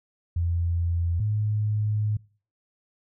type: tone pair in turn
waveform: sine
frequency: 85.4 / 106.12 Hz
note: F2 / G#2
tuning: -38 / +38 cents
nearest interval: major third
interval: 376 cents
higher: second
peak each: -22 dBFS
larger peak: neither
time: 0.36-1.2 / 1.2-2.17 s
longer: second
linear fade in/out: 5 ms
effects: noise-tail reverb RT60 0.4 s tail -23 dB re dry